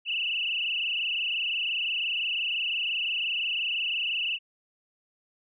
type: tone with frequency modulation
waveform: sine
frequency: 2794 Hz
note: F7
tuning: in tune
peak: -26 dBFS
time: 0.05-4.39 s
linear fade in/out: 50 ms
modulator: 25.8 Hz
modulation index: 6.7
effects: none